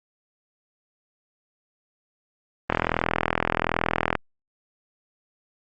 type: click train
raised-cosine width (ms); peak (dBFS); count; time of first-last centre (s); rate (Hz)
0.5; -5; 61; 2.7-4.153; 41.3
effects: Opus 32 kbps